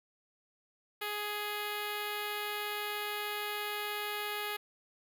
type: tone with notch filter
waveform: 5% pulse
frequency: 416.9 Hz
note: G#4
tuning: 7 cents sharp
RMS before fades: -37 dBFS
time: 1.01-4.57 s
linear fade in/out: 10 ms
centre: 5700 Hz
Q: 1
effects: none